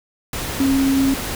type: tone in noise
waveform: sine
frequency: 270.6 Hz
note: C#4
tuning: 42 cents flat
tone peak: -14 dBFS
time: 0.6-1.14 s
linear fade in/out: 2 ms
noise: pink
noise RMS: -26 dBFS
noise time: 0.33-1.35 s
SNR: +9 dB
effects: none

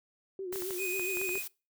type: tone with vibrato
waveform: sine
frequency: 372.1 Hz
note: F#4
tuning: 10 cents sharp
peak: -35 dBFS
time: 0.39-1.38 s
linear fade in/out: 2 ms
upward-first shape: sine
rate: 7.4 Hz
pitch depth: 80 cents each way
type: noise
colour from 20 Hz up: blue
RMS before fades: -40 dBFS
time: 0.52-1.48 s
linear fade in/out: 10 ms
type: clicks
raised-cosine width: 0.5 ms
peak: -28 dBFS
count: 9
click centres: 0.527 / 0.558 / 0.622 / 0.707 / 0.996 / 1.171 / 1.215 / 1.292 / 1.355 s
type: tone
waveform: square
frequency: 2489 Hz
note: D#7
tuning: in tune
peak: -34 dBFS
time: 0.77-1.44 s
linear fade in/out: 50 ms
effects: noise-tail reverb RT60 0.3 s tail -23 dB re dry

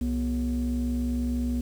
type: tone pair together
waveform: sine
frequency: 64.2 / 242.6 Hz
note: C2 / B3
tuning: -32 / -31 cents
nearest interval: octave + major seventh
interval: 2301 cents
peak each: -26 / -25 dBFS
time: 0.01-1.61 s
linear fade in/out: 5 ms
effects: tanh soft clip ceiling -21 dBFS + 8-bit

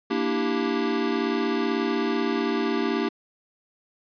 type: chord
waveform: square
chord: E half-diminished seventh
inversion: second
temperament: equal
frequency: 233.1 / 293.7 / 329.6 / 392 Hz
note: Bb3 / D4 / E4 / G4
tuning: 0 / 0 / 0 / 0 cents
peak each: -29 / -29 / -31 / -28 dBFS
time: 0.1-3.09 s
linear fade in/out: 10 ms
effects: resampled to 11025 Hz

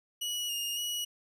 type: tone with pitch steps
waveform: sawtooth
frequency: 2924 / 2841 / 2915 Hz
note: F#7 / F7 / F#7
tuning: -21 / +29 / -26 cents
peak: -29 dBFS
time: 0.21-1.05 s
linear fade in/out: 10 ms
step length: 280 ms
effects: none

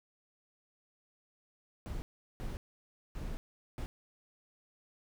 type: noise bursts at uneven times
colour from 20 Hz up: brown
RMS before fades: -39 dBFS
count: 4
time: 1.86-2.02 / 2.4-2.57 / 3.15-3.37 / 3.78-3.86 s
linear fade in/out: 0 ms
effects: none

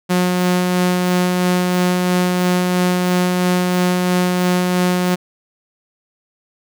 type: tone with tremolo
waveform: sawtooth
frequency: 180.3 Hz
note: F#3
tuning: 45 cents flat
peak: -9 dBFS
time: 0.09-5.16 s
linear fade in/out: 20 ms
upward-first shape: sine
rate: 3 Hz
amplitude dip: 25%
effects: none

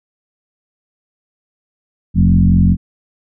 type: tone with frequency modulation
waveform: sine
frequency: 130.81 Hz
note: C3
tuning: in tune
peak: -7 dBFS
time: 2.14-2.77 s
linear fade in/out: 50 ms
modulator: 44.8 Hz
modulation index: 2
effects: none

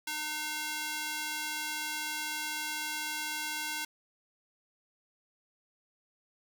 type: tone with high-pass filter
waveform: square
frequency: 304 Hz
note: D#4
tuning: 40 cents flat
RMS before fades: -36 dBFS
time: 0.07-3.85 s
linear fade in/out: 5 ms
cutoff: 1500 Hz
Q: 0.63
effects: none

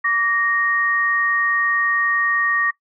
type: tone pair together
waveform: sine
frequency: 1155.6 / 1864.7 Hz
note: D6 / A#6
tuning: -28 / 0 cents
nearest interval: minor sixth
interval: 828 cents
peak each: -21 / -18 dBFS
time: 0.04-2.71 s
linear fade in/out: 10 ms
effects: noise-tail reverb RT60 0.1 s tail -19 dB re dry

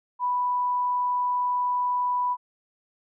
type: tone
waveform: sine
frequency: 987.8 Hz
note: B5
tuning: in tune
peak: -22 dBFS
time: 0.19-2.37 s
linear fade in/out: 50 ms
effects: none

